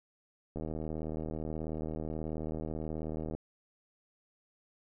click train, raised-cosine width 2 ms, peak -25 dBFS, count 220, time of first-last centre 0.56-3.35 s, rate 78.5 Hz, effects none

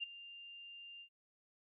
sine tone with ADSR envelope, 2794 Hz, F7, in tune, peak -35 dBFS, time 0-1.09 s, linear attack 31 ms, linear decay 13 ms, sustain -15 dB, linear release 79 ms, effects none

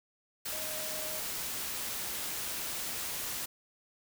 sine tone in noise, 622.3 Hz, D#5, in tune, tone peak -44 dBFS, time 0.52-1.2 s, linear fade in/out 10 ms, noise white, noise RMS -37 dBFS, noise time 0.45-3.46 s, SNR -10 dB, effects none

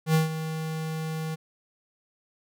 square tone with ADSR envelope, 158.8 Hz, D#3, 36 cents sharp, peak -18 dBFS, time 0.06-1.36 s, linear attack 83 ms, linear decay 140 ms, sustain -12 dB, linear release 22 ms, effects none

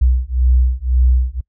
sine beating tone pair, 61.74 / 63.64 Hz, B1 / C2, 0 / -47 cents, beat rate 1.9 Hz, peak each -14 dBFS, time 0.01-1.41 s, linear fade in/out 10 ms, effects noise-tail reverb RT60 0.1 s tail -24 dB re dry

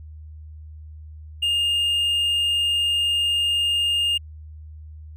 triangle tone, 2826 Hz, F7, 20 cents sharp, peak -17 dBFS, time 1.42-4.18 s, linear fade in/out 10 ms, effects added 77 Hz sine -37 dBFS peak until 5.16 s

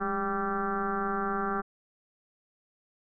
sine tone with frequency modulation, 784 Hz, G5, in tune, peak -27 dBFS, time 0-1.62 s, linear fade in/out 20 ms, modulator 193 Hz, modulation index 3.6, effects none

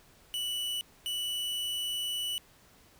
45% pulse tone bursts at uneven times, 2960 Hz, F#7, in tune, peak -31 dBFS, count 2, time 0.34-0.81 / 1.06-2.38 s, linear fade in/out 0 ms, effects pink hiss -60 dBFS RMS until 2.99 s

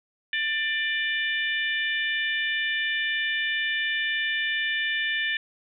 harmonic tone, 593 Hz, D5, 17 cents sharp, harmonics 3 / 4 / 5 / 6, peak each -26 / -31 / -32 / -34 dBFS, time 0.33-5.37 s, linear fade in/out 2 ms, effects none

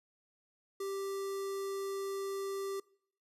square tone with notch filter, 392 Hz, G4, in tune, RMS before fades -38 dBFS, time 0.8-2.8 s, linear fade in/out 5 ms, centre 2500 Hz, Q 1.2, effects noise-tail reverb RT60 0.6 s tail -23 dB re dry + resampled to 32000 Hz

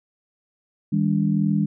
sine tone cluster, 158.4 / 200.5 / 287.5 Hz, D#3 / G3 / D4, +31 / +39 / -37 cents, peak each -22 / -20 / -27 dBFS, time 0.92-1.66 s, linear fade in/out 10 ms, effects none

